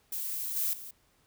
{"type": "noise with level steps", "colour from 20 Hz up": "violet", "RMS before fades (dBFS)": [-35, -30, -44], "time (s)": [0.12, 0.91], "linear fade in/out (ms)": 5, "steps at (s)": [0.56, 0.73], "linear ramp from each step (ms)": 5, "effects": ["pink hiss -68 dBFS RMS until 1.26 s"]}